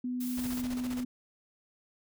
sine tone, 249.1 Hz, B3, 15 cents sharp, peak -31 dBFS, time 0.04-1.05 s, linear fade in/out 5 ms
blue noise, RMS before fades -43 dBFS, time 0.2-0.62 s, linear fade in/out 10 ms
pink noise with tremolo, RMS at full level -42 dBFS, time 0.37-1.04 s, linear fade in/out 10 ms, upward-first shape square, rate 15 Hz, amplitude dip 60%
effects none

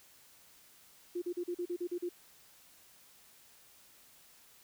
sine tone bursts, 351.6 Hz, F4, 12 cents sharp, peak -33 dBFS, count 9, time 1.15-2.092 s, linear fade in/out 10 ms, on 70 ms, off 39 ms, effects white hiss -61 dBFS RMS until 4.63 s

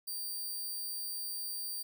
5% pulse tone, 4679 Hz, D8, 7 cents flat, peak -30 dBFS, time 0.07-1.83 s, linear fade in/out 10 ms, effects none

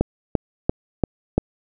click train, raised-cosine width 2 ms, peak -3 dBFS, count 5, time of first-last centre 0.01-1.38 s, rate 2.92 Hz, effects none

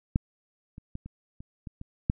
clicks, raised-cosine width 5 ms, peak -10 / -30 / -23 / -28 / -30 / -26 / -27 / -11 dBFS, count 8, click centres 0.159 / 0.781 / 0.954 / 1.06 / 1.405 / 1.672 / 1.814 / 2.099 s, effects none

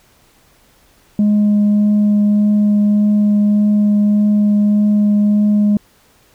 sine tone with vibrato, 207.7 Hz, G#3, in tune, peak -7 dBFS, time 1.19-5.77 s, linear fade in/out 2 ms, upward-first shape triangle, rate 1.7 Hz, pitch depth 9 cents each way, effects tanh soft clip ceiling -8 dBFS + pink hiss -52 dBFS RMS until 6.34 s

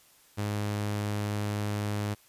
sawtooth tone, 103.83 Hz, G#2, in tune, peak -25 dBFS, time 0.37-2.15 s, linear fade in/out 20 ms, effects white hiss -60 dBFS RMS until 2.28 s + resampled to 32000 Hz

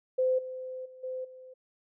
sine tone with level steps, 514 Hz, C5, 31 cents flat, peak -23 / -36 / -47 / -33 / -46 dBFS, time 0.18-1.54 s, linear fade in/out 10 ms, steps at 0.38 / 0.85 / 1.03 / 1.24 s, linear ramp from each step 10 ms, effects none

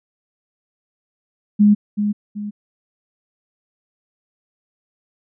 sine tone with echo, 207.4 Hz, G#3, 2 cents flat, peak -8 dBFS, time 1.59-1.75 s, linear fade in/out 20 ms, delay 380 ms, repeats 2, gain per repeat -8 dB, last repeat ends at 2.51 s, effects none

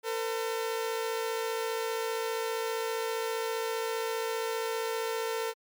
sawtooth tone pair together, 450 / 505.1 Hz, A4 / B4, +39 / +39 cents, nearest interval major second, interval 200 cents, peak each -27 / -33 dBFS, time 0.03-5.54 s, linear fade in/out 50 ms, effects MP3 96 kbps

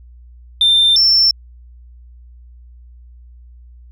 sine tone pair in turn, 3585 / 5384 Hz, A7 / E8, +32 / +36 cents, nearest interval perfect fifth, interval 704 cents, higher second, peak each -7 dBFS, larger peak neither, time 0.61-0.96 / 0.96-1.31 s, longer neither, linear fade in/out 2 ms, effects tanh soft clip ceiling -6 dBFS + added 60 Hz sine -38 dBFS peak until 3.91 s

